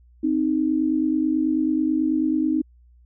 sine tone pair together, 261.6 / 310.8 Hz, C4 / D#4, 0 / -2 cents, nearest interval minor third, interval 298 cents, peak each -23 / -20 dBFS, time 0.23-2.62 s, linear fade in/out 10 ms, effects added 60 Hz sine -50 dBFS peak until 3.05 s

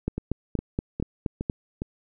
two click trains, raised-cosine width 3 ms, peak -12 / -16 dBFS, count 7 / 5, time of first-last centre 0.08-1.498 / 0.18-1.819 s, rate 4.23 / 2.44 Hz, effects none

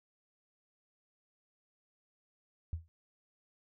sine tone with exponential decay, 82.41 Hz, E2, in tune, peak -30 dBFS, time 2.73-2.88 s, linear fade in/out 0 ms, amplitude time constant 32 ms, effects none

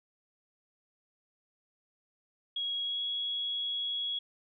sine tone with pitch glide, 3310 to 3337 Hz, G#7 to G#7, -6 to +8 cents, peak -31 dBFS, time 2.56-4.19 s, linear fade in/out 5 ms, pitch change +14 cents, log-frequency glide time 2.82-3.01 s, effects none

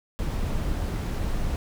brown noise, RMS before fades -27 dBFS, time 0.19-1.56 s, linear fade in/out 0 ms, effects none

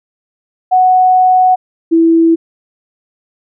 sine tone pair in turn, 740 / 329.6 Hz, F#5 / E4, 0 / 0 cents, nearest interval octave + major second, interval 1400 cents, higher first, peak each -5 dBFS, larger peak neither, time 0.71-1.56 / 1.91-2.36 s, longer first, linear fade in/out 20 ms, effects none

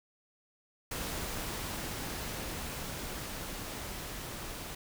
pink noise with level ramp, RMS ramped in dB -37 to -42 dBFS, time 0.91-4.75 s, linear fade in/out 5 ms, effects none

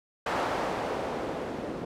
blue noise with low-pass filter sweep, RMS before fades -32 dBFS, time 0.26-1.85 s, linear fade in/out 5 ms, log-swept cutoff 830 to 360 Hz, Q 1.1, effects none

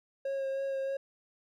triangle tone with vibrato, 542 Hz, C#5, 39 cents flat, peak -29 dBFS, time 0.25-0.97 s, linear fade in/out 5 ms, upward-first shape sine, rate 3.2 Hz, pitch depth 16 cents each way, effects none

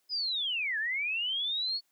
sine linear two-way sweep, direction down then up, 5080 to 1663 to 4445 Hz, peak -29 dBFS, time 0.09-1.81 s, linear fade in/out 50 ms, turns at 0.78 s, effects white hiss -74 dBFS RMS until 1.91 s + high-pass 200 Hz 12 dB/octave

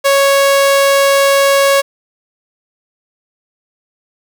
sawtooth tone, 554 Hz, C#5, 1 cent flat, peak -4 dBFS, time 0.04-1.82 s, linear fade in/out 20 ms, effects none

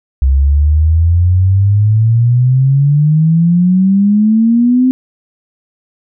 sine exponential sweep, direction up, 65.41 to 260 Hz, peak -6 dBFS, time 0.22-4.91 s, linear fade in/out 0 ms, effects none

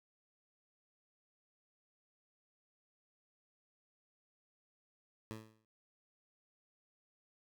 15% pulse tone with exponential decay, 110 Hz, A2, in tune, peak -34 dBFS, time 5.31-5.65 s, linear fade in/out 0 ms, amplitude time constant 72 ms, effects none

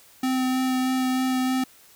square tone with vibrato, 257.9 Hz, C4, 25 cents flat, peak -22 dBFS, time 0.23-1.64 s, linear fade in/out 5 ms, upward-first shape sine, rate 3.2 Hz, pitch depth 10 cents each way, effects white hiss -53 dBFS RMS until 1.95 s

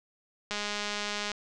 click train, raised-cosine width 0.2 ms, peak -16 dBFS, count 168, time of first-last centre 0.51-1.317 s, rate 207 Hz, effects resampled to 24000 Hz + 9-bit

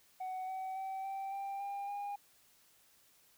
sine tone with pitch steps, 747 / 757.4 / 768 / 778.7 / 789.6 / 800.6 / 811.8 Hz, F#5 / F#5 / G5 / G5 / G5 / G5 / G#5, +16 / +40 / -36 / -12 / +12 / +36 / -40 cents, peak -35 dBFS, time 0.2-2.16 s, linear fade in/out 10 ms, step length 280 ms, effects tanh soft clip ceiling -37 dBFS + white hiss -67 dBFS RMS until 3.37 s

